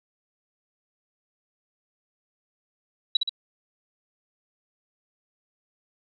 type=tone with echo; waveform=sine; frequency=3905 Hz; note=B7; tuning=20 cents flat; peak=-16 dBFS; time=3.15-3.17 s; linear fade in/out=5 ms; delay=62 ms; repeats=2; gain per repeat=-4 dB; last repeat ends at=3.294 s; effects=none